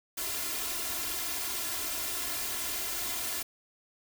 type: noise with comb filter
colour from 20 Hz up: white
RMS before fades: -34 dBFS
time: 0.17-3.43 s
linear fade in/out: 10 ms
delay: 2.9 ms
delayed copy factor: +0.95
effects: none